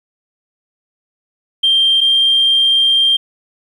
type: tone pair in turn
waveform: sine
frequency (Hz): 3170 / 3182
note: G7 / G7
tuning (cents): +19 / +25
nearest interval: unison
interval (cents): 6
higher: second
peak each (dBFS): -8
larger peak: neither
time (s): 1.63-2.01 / 2.01-3.17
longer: second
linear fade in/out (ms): 10
effects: tanh soft clip ceiling -4 dBFS + 8-bit